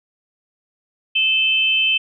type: tone pair together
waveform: sine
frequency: 2615 / 3084 Hz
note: E7 / G7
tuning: -15 / -29 cents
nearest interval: minor third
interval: 286 cents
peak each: -17 dBFS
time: 1.15-1.98 s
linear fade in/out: 10 ms
effects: none